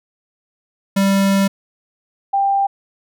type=tone pair in turn; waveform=square / sine; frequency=196 / 791.3 Hz; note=G3 / G5; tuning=0 / +16 cents; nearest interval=2 octaves; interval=2416 cents; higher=second; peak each=-13 dBFS; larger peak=neither; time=0.96-1.48 / 2.33-2.67 s; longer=first; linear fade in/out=10 ms; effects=none